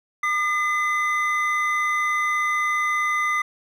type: tone pair together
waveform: triangle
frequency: 1207.6 / 2031 Hz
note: D6 / B6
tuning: +48 / +48 cents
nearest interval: major sixth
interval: 900 cents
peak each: -21 dBFS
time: 0.23-3.42 s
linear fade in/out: 5 ms
effects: none